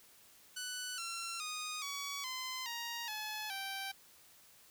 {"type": "tone with pitch steps", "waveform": "10% pulse", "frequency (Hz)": [1490, 1358.5, 1238.5, 1129.2, 1029.5, 938.6, 855.8, 780.2], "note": ["F#6", "F6", "D#6", "C#6", "C6", "A#5", "A5", "G5"], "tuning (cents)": [12, -48, -8, 32, -28, 12, -48, -8], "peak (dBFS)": -31, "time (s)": [0.56, 3.92], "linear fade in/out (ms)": 10, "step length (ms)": 420, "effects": ["white hiss -62 dBFS RMS until 4.7 s"]}